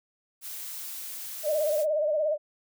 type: noise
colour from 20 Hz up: blue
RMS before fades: -38 dBFS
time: 0.41-1.86 s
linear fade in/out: 50 ms
type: tone with vibrato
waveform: sine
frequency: 609 Hz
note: D#5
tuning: 37 cents flat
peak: -23 dBFS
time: 1.43-2.38 s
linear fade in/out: 50 ms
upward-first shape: sine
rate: 17 Hz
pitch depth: 75 cents each way
effects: none